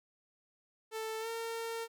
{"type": "tone with pitch glide", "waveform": "sawtooth", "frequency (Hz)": [441.6, 457.2], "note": ["A4", "A#4"], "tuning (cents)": [6, -34], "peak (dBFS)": -33, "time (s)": [0.91, 1.88], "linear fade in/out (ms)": 50, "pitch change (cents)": 60, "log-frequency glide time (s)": [1.2, 1.28], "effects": []}